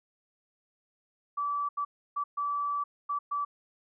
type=tone bursts at uneven times; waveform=sine; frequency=1155 Hz; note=D6; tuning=29 cents flat; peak=-28 dBFS; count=6; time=1.37-1.69 / 1.77-1.85 / 2.16-2.24 / 2.37-2.84 / 3.09-3.19 / 3.31-3.45 s; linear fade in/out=10 ms; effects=none